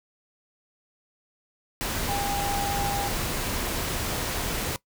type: tone in noise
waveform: sine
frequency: 804 Hz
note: G5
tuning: 44 cents sharp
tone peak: -28 dBFS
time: 2.09-3.08 s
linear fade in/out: 0 ms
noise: pink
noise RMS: -29 dBFS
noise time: 1.81-4.76 s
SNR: -2 dB
effects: noise-tail reverb RT60 0.1 s tail -20 dB re dry